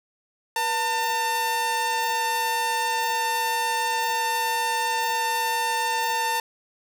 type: tone pair together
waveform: sawtooth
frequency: 484.2 / 901 Hz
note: B4 / A5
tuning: -34 / +41 cents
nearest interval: major seventh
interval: 1075 cents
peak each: -30 / -19 dBFS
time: 0.56-6.4 s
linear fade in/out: 2 ms
effects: none